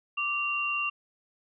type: tone pair together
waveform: sine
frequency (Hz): 1174.7 / 2765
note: D6 / F7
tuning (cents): 0 / -18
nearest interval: octave + minor third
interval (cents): 1482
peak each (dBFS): -32 / -28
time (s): 0.17-0.9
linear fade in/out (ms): 10
effects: none